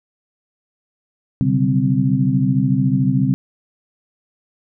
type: tone cluster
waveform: sine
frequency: 129 / 142.7 / 185.3 / 193.7 / 260 Hz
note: C3 / D3 / F#3 / G3 / C4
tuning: -24 / -49 / +3 / -20 / -11 cents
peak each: -19 / -19 / -28 / -20 / -19 dBFS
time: 1.41-3.34 s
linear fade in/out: 0 ms
effects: none